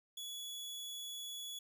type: tone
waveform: sawtooth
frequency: 3393 Hz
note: G#7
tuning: 36 cents sharp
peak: -40 dBFS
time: 0.17-1.59 s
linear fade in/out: 5 ms
effects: none